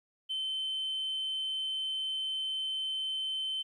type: tone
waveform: sine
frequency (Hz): 3078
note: G7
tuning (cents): -32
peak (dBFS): -30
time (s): 0.29-3.63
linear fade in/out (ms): 20
effects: tanh soft clip ceiling -29 dBFS + 12-bit